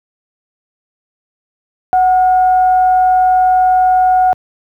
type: tone with frequency modulation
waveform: sine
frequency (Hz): 740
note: F#5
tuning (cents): 0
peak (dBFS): -7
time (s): 1.93-4.33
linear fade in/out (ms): 0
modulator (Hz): 692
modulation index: 0.21
effects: high-pass 80 Hz 12 dB/octave + 8-bit